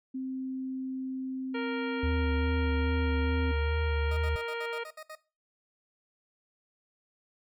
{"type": "tone", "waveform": "sine", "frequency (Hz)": 261.6, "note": "C4", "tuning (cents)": 0, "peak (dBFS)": -32, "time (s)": [0.14, 3.52], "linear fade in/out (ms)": 10}
{"type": "harmonic tone", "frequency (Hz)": 466.2, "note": "A#4", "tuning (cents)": 0, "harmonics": [1, 2, 3, 4, 5, 6, 7, 9], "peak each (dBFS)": [-34, -41, -41, -45, -43, -48, -49, -54], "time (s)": [1.54, 4.84], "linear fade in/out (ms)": 10}
{"type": "tone with vibrato", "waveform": "sine", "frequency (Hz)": 75.5, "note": "D2", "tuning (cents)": 48, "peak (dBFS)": -27, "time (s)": [2.03, 4.36], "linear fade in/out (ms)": 5, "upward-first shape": "sine", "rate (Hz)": 2.4, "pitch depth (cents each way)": 49}
{"type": "tone bursts", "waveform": "20% pulse", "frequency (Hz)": 622.3, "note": "D#5", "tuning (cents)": 0, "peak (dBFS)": -37, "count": 9, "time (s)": [4.11, 5.153], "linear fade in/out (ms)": 5, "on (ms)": 59, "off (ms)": 64}
{"effects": ["noise-tail reverb RT60 0.3 s tail -17 dB re dry"]}